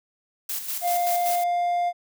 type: noise with tremolo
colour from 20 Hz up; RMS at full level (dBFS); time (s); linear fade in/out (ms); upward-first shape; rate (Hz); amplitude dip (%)
blue; -29; 0.49-1.44; 5; square; 5.2; 50
type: tone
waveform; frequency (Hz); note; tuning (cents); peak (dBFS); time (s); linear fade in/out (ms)
triangle; 702; F5; +9; -19; 0.81-1.93; 50
effects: none